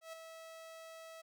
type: tone with ADSR envelope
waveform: sawtooth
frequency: 650 Hz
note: E5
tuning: 24 cents flat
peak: -40 dBFS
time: 0.01-1.22 s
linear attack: 120 ms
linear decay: 7 ms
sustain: -6 dB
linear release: 14 ms
effects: none